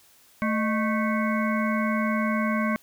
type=harmonic tone with a mistuned harmonic; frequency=220 Hz; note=A3; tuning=in tune; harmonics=1 / 3 / 5 / 7 / 9 / 10; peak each=-24 / -31 / -30 / -33 / -37 / -34 dBFS; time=0.42-2.76 s; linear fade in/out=0 ms; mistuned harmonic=3; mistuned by=-120 cents; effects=white hiss -57 dBFS RMS until 2.82 s